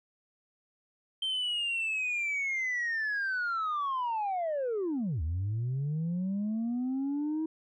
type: linear two-way sweep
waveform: sine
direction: down then up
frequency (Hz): 3136 to 74.3 to 320.8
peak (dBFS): -27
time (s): 1.22-7.46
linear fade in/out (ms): 5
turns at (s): 5.22
effects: tanh soft clip ceiling -27 dBFS